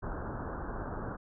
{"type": "low-pass noise", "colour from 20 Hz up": "pink", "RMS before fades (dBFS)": -38, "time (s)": [0.02, 1.17], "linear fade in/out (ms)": 20, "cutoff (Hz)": 1600, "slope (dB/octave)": 96, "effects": []}